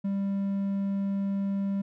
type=tone; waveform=triangle; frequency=197.4 Hz; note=G3; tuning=12 cents sharp; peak=-24 dBFS; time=0.04-1.82 s; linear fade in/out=10 ms; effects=none